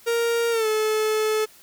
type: tone with pitch glide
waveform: 45% pulse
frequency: 466.3 to 432.6 Hz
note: A#4 to A4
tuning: +1 to -29 cents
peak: -20 dBFS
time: 0.06-1.46 s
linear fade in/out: 20 ms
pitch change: -130 cents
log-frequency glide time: 0.51-0.67 s
effects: white hiss -51 dBFS RMS until 1.62 s